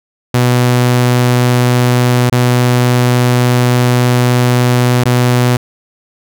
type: tone with dropouts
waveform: sawtooth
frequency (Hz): 123.47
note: B2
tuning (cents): 0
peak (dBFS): -4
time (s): 0.34-5.57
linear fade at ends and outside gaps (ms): 5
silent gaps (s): 2.298-2.322 / 5.038-5.055
effects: none